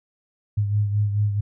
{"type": "beating tone pair", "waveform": "sine", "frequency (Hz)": [103.2, 107.8], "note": ["G#2", "A2"], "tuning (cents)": [-10, -35], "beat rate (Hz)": 4.6, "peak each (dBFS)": [-19, -28], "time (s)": [0.57, 1.41], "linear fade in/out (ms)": 10, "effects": []}